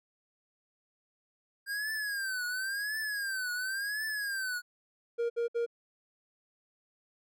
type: tone with vibrato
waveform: square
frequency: 1600 Hz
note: G6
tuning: 35 cents sharp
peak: -33 dBFS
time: 1.66-4.62 s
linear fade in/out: 50 ms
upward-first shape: triangle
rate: 0.94 Hz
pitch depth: 170 cents each way
type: tone bursts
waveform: triangle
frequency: 469.7 Hz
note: A#4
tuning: 13 cents sharp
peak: -26 dBFS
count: 3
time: 5.18-5.664 s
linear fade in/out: 20 ms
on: 120 ms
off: 62 ms
effects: none